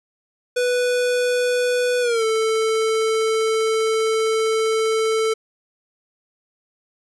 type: tone with pitch glide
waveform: square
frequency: 493.7 to 442.4 Hz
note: B4 to A4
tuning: -1 to +9 cents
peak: -18 dBFS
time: 0.56-5.34 s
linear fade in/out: 10 ms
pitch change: -190 cents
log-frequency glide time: 2.01-2.24 s
effects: resampled to 24000 Hz